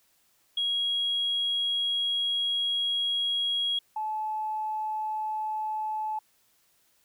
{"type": "tone pair in turn", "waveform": "sine", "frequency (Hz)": [3300, 863.3], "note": ["G#7", "A5"], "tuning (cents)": [-12, -33], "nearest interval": "octave + major seventh", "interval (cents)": 2321, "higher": "first", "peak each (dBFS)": [-24, -28], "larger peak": "first", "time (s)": [[0.57, 3.79], [3.96, 6.19]], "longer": "first", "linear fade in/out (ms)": 5, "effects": ["tanh soft clip ceiling -20 dBFS", "white hiss -67 dBFS RMS until 7.04 s"]}